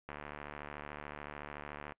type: click train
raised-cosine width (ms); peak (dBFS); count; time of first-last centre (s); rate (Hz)
0.5; -28; 136; 0.09-1.922; 73.7
effects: noise-tail reverb RT60 0.1 s tail -26 dB re dry + resampled to 8000 Hz